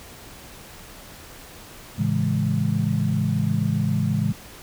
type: chord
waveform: sine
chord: A major seventh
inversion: none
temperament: equal with one note detuned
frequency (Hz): 110 / 138.03 / 164.81 / 207.7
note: A2 / C#3 / E3 / G#3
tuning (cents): 0 / -7 / 0 / 0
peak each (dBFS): -25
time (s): 1.98-4.33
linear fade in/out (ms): 10
effects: pink hiss -43 dBFS RMS until 4.62 s